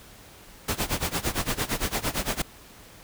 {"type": "noise with tremolo", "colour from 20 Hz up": "pink", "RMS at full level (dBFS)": -25, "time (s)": [0.68, 2.42], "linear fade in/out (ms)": 5, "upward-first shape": "sine", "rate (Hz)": 8.8, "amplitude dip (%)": 90, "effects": ["pink hiss -49 dBFS RMS until 3.03 s"]}